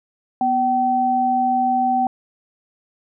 sine tone pair together, 246.9 / 766.8 Hz, B3 / G5, 0 / -38 cents, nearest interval octave + minor sixth, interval 1962 cents, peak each -23 / -16 dBFS, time 0.41-2.07 s, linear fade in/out 2 ms, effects none

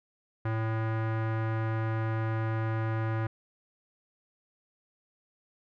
square tone with low-pass filter, 111.4 Hz, A2, 22 cents sharp, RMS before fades -30 dBFS, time 0.45-3.27 s, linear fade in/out 5 ms, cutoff 1600 Hz, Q 1.8, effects none

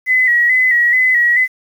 sine tone with vibrato, 1966 Hz, B6, 8 cents flat, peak -9 dBFS, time 0.06-1.48 s, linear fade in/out 50 ms, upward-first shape square, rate 2.3 Hz, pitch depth 48 cents each way, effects 7-bit

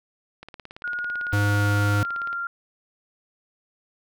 click train, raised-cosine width 0.3 ms, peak -24 dBFS, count 35, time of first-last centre 0.43-2.329 s, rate 17.9 Hz
sine tone with pitch glide, 1440 to 1388.5 Hz, F#6 to F6, -47 to -10 cents, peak -26 dBFS, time 0.84-2.47 s, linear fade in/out 2 ms, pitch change -63 cents, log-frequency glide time 1.43-2.05 s
square tone, 102.5 Hz, G#2, 22 cents flat, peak -20 dBFS, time 1.33-2.03 s, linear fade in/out 0 ms
effects none

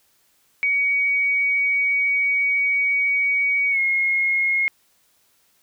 sine tone with pitch glide, 2253 to 2155 Hz, C#7 to C#7, +28 to -49 cents, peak -17 dBFS, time 0.63-4.68 s, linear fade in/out 0 ms, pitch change -77 cents, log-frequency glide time 3.7-3.79 s, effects white hiss -62 dBFS RMS until 5.62 s

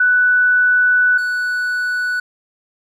sine / triangle tone pair in turn, 1487 / 1481.2 Hz, F#6 / F#6, +8 / +1 cents, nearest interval unison, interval 7 cents, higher first, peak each -10 / -15 dBFS, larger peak first, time 0-1.18 / 1.18-2.2 s, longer first, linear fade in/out 5 ms, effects none

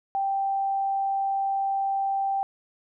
sine tone, 784 Hz, G5, in tune, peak -23 dBFS, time 0.15-2.43 s, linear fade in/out 0 ms, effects none

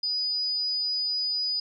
sine tone, 4952 Hz, D#8, 9 cents flat, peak -25 dBFS, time 0.03-1.6 s, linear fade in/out 5 ms, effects none

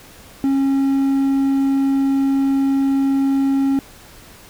triangle tone, 272.7 Hz, C#4, 28 cents flat, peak -12 dBFS, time 0.44-3.79 s, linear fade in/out 0 ms, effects pink hiss -43 dBFS RMS until 4.49 s

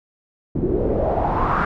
pink noise with low-pass filter sweep, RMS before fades -20 dBFS, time 0.55-1.65 s, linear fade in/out 5 ms, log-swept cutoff 300 to 1400 Hz, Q 4.3, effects none

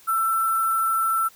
sine tone with sample-and-hold, 1337 Hz, E6, 24 cents sharp, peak -19 dBFS, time 0.07-1.29 s, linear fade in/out 20 ms, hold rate 11025 Hz, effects white hiss -52 dBFS RMS until 1.35 s

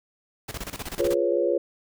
pink noise with tremolo, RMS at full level -33 dBFS, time 0.48-1.15 s, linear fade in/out 10 ms, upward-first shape square, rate 16 Hz, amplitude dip 80%
sine chord, C# dominant seventh, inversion first, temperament equal, 349.2 / 415.3 / 493.9 / 554.4 Hz, E#4 / G#4 / B4 / C#5, 0 / 0 / 0 / 0 cents, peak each -25 / -28 / -26 / -25 dBFS, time 0.99-1.58 s, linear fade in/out 5 ms
effects none

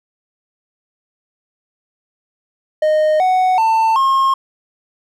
triangle tone with pitch steps, 617 / 742.3 / 893 / 1074.3 Hz, D#5 / F#5 / A5 / C6, -15 / +5 / +25 / +45 cents, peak -9 dBFS, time 2.82-4.34 s, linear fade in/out 5 ms, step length 380 ms, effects none

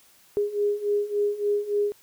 sine beating tone pair, 409.4 / 412.9 Hz, G#4 / G#4, -25 / -10 cents, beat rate 3.5 Hz, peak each -27 / -24 dBFS, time 0.37-1.92 s, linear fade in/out 0 ms, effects white hiss -57 dBFS RMS until 2.02 s

